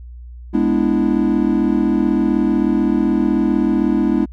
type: chord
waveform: triangle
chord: E dominant seventh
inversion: first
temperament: equal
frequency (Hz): 207.7 / 246.9 / 293.7 / 329.6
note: G#3 / B3 / D4 / E4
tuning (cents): 0 / 0 / 0 / 0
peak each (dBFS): -17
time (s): 0.53-4.26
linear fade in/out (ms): 20
effects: added 60 Hz sine -32 dBFS peak until 4.32 s